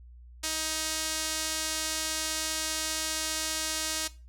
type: tone with band-pass filter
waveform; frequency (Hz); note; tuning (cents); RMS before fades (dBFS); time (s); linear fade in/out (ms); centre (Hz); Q
sawtooth; 315.1; D#4; +22; -32; 0.43-4.08; 10; 6900; 1
effects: noise-tail reverb RT60 0.3 s tail -17 dB re dry + added 60 Hz sine -47 dBFS peak until 4.28 s